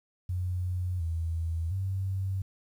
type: tone with pitch steps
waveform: sine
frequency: 90.4 / 82.4 / 95.7 Hz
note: F#2 / E2 / G2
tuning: -40 / 0 / -41 cents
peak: -28 dBFS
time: 0.29-2.42 s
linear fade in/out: 5 ms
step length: 710 ms
effects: 10-bit